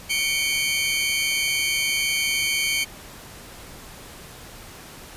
sawtooth tone cluster, 2236 / 2381 / 3110 Hz, C#7 / D7 / G7, +14 / +23 / -14 cents, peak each -20 / -26 / -23 dBFS, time 0.09-2.85 s, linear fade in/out 20 ms, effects pink hiss -42 dBFS RMS until 5.16 s + resampled to 32000 Hz

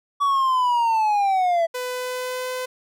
triangle linear sweep, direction down, 1140 to 656 Hz, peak -15 dBFS, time 0.2-1.67 s, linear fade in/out 20 ms
sawtooth tone with pitch glide, 500 to 507.9 Hz, B4 to B4, +21 to +48 cents, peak -22 dBFS, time 1.74-2.66 s, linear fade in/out 10 ms, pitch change +27 cents, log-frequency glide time 1.86-2.5 s
effects none

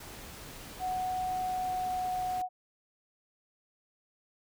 pink noise, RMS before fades -46 dBFS, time 0-2.42 s, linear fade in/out 5 ms
sine tone with pitch glide, 740 to 735.7 Hz, F#5 to F#5, 0 to -10 cents, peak -30 dBFS, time 0.79-2.49 s, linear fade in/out 50 ms, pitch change -10 cents, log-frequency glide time 1.41-2.1 s
effects none

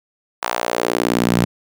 sawtooth tone with high-pass filter sweep, 59.4 Hz, A#1, 33 cents sharp, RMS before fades -19 dBFS, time 0.42-1.45 s, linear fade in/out 10 ms, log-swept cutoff 940 to 150 Hz, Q 1.7, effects none

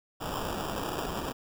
white noise with sample-and-hold, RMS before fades -34 dBFS, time 0.2-1.33 s, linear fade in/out 20 ms, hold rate 2100 Hz, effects none

